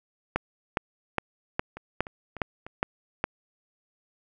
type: two click trains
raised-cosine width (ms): 0.5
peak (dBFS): -9 / -24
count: 8 / 4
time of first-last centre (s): 0.36-3.241 / 1.77-2.666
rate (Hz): 2.43 / 3.35
effects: none